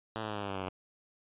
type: tone with pitch steps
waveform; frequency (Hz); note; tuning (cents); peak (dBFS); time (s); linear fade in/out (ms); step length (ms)
5% pulse; 110.7 / 107.92 / 105.21 / 102.57 / 100 / 97.49 / 95.04 / 92.66; A2 / A2 / G#2 / G#2 / G2 / G2 / F#2 / F#2; +11 / -33 / +23 / -21 / +35 / -9 / +47 / +3; -24; 0.16-0.688; 0; 66
effects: resampled to 8000 Hz